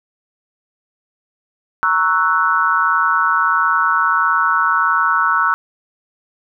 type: chord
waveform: sine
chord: F# dominant seventh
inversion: first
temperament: equal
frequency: 932.3 / 1108.7 / 1318.5 / 1480 Hz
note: A#5 / C#6 / E6 / F#6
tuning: 0 / 0 / 0 / 0 cents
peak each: -22 / -19 / -16 / -17 dBFS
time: 1.83-5.54 s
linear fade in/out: 0 ms
effects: none